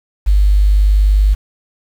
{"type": "tone with quantisation", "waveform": "sine", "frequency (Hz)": 50.2, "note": "G1", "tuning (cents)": 42, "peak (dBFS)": -7, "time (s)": [0.26, 1.35], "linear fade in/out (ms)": 20, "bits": 6, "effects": []}